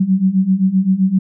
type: beating tone pair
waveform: sine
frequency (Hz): 185 / 192.7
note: F#3 / G3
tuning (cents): 0 / -29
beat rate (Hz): 7.7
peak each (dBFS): -16 / -13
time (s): 0-1.19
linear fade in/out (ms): 10
effects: none